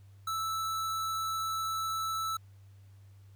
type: tone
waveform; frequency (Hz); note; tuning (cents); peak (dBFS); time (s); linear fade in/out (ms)
square; 1316; E6; -3; -32; 0.27-2.37; 5
effects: added 98 Hz sine -52 dBFS peak until 3.35 s + pink hiss -70 dBFS RMS until 3.35 s